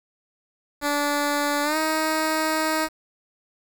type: tone with pitch glide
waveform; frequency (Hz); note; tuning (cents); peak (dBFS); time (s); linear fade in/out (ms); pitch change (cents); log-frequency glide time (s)
10% pulse; 290 to 314.4; D4 to D#4; -22 to +18; -13; 0.81-2.89; 50; +140; 1.63-1.77
effects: 7-bit

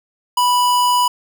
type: tone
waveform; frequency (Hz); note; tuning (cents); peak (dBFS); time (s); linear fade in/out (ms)
square; 985; B5; -5; -13; 0.37-1.08; 5
effects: none

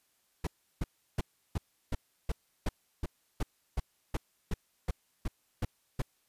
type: noise bursts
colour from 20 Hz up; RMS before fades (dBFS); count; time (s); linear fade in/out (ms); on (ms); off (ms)
brown; -30; 16; 0.44-6.02; 5; 30; 340
effects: white hiss -73 dBFS RMS until 6.28 s + resampled to 32000 Hz

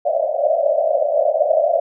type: band-pass noise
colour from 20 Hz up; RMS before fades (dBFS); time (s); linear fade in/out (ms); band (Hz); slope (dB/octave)
white; -17; 0.05-1.8; 10; 560 to 670; 96
effects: none

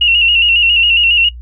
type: tone with vibrato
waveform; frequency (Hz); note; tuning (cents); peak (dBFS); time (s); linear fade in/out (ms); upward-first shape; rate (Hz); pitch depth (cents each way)
sine; 2794; F7; 0; -7; 0.01-1.29; 5; square; 7.3; 47
effects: noise-tail reverb RT60 0.1 s tail -19 dB re dry + added 60 Hz sine -27 dBFS peak until 1.41 s

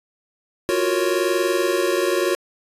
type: chord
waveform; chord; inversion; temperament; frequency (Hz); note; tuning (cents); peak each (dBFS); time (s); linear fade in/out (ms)
square; Gb major seventh; third; equal; 349.2 / 370 / 466.2 / 554.4; F4 / Gb4 / Bb4 / Db5; 0 / 0 / 0 / 0; -24 / -23 / -27 / -25; 0.69-2.35; 0
effects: resampled to 32000 Hz

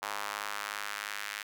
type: tone with high-pass filter sweep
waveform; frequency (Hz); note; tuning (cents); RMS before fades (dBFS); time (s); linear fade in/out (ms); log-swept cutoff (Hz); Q
square; 51.5; G#1; -14; -38; 0.02-1.43; 10; 980 to 1800; 1.6
effects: none

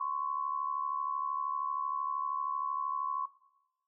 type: tone pair together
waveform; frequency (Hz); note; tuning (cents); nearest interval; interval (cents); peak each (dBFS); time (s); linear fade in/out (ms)
sine; 1036 / 1108.9; C6 / C#6; -17 / 0; minor second; 117; -36 / -33; 0-3.26; 10
effects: noise-tail reverb RT60 0.9 s tail -17 dB re dry

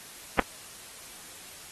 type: clicks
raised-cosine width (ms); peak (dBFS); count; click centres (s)
0.5; -5; 2; 0.391 / 0.395
effects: white hiss -46 dBFS RMS until 1.71 s + AAC 32 kbps

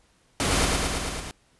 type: noise with echo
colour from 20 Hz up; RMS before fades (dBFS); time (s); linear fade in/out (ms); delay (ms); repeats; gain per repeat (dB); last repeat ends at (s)
pink; -24; 0.4-0.65; 0; 110; 6; -2; 1.31
effects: pink hiss -63 dBFS RMS until 1.59 s + resampled to 24000 Hz

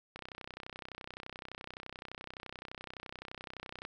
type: click train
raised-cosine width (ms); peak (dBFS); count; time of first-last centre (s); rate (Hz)
0.3; -27; 118; 0.16-3.851; 31.7
effects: none

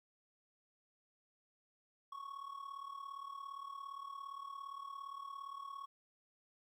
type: tone with amplitude modulation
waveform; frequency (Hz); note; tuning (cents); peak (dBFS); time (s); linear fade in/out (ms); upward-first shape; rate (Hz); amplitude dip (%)
triangle; 1108.7; C#6; 0; -40; 2.12-5.86; 5; sine; 37.4; 75
effects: 13-bit

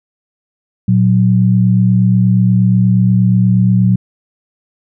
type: tone pair together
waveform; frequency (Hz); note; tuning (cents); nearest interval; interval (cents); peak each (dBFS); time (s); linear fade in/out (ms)
sine; 116.42 / 184.8; A#2 / F#3; -2 / -2; minor sixth; 800; -10; 0.88-3.96; 5
effects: none

